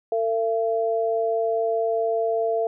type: tone pair together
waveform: sine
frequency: 451.2 / 676 Hz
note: A4 / E5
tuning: +44 / +43 cents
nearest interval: perfect fifth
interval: 699 cents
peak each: -23 / -23 dBFS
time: 0.12-2.67 s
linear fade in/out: 2 ms
effects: none